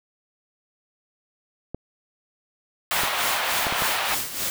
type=clicks; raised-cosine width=2 ms; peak=-17 dBFS; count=5; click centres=1.746 / 3.035 / 3.668 / 3.725 / 3.822 s
type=band-pass noise; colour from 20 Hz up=pink; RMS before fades=-26 dBFS; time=2.91-4.15 s; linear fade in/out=5 ms; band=670 to 4100 Hz; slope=24 dB/octave
type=noise with tremolo; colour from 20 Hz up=white; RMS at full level=-26 dBFS; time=2.91-4.5 s; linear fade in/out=0 ms; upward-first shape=sine; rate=3.4 Hz; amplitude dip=65%
effects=none